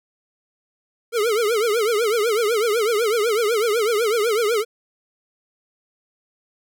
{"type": "tone with vibrato", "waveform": "square", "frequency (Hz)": 442.8, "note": "A4", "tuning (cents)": 11, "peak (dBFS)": -18, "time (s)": [1.12, 4.65], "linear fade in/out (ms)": 50, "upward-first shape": "triangle", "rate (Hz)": 8, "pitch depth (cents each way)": 180, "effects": []}